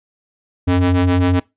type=ring-modulated tone; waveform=square; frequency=89.1 Hz; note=F2; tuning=35 cents sharp; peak=-10 dBFS; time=0.67-1.4 s; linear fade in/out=10 ms; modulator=182 Hz; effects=noise-tail reverb RT60 0.2 s tail -22 dB re dry + resampled to 8000 Hz